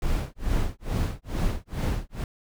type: noise with tremolo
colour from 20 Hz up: brown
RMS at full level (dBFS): -23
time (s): 0.02-2.24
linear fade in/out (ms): 2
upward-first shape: sine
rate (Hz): 2.3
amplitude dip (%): 100
effects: none